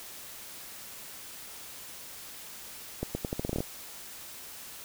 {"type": "accelerating click train", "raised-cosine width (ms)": 2, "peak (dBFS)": -17, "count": 11, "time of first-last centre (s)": [3.03, 3.605], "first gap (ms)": 120, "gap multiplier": 0.82, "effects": ["white hiss -45 dBFS RMS until 4.84 s"]}